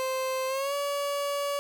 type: tone with pitch glide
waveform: 30% pulse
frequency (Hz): 522 to 569.2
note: C5 to C#5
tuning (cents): -4 to +46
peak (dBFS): -25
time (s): 0-1.59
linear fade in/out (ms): 0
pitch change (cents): +150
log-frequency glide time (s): 0.47-0.74
effects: none